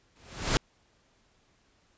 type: noise with exponential growth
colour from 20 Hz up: pink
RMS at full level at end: -22 dBFS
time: 0.16-0.57 s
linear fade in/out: 0 ms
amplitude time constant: 89 ms
effects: pink hiss -67 dBFS RMS until 1.97 s + resampled to 16000 Hz